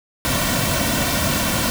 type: noise with comb filter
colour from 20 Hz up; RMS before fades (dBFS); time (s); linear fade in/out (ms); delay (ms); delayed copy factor
pink; -20; 0.25-1.7; 0; 2.4; -0.7
effects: none